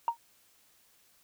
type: tone with exponential decay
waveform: sine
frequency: 932.3 Hz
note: A#5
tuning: in tune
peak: -20 dBFS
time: 0.08-0.17 s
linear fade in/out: 1 ms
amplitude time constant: 18 ms
effects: tanh soft clip ceiling -18 dBFS + white hiss -65 dBFS RMS until 1.23 s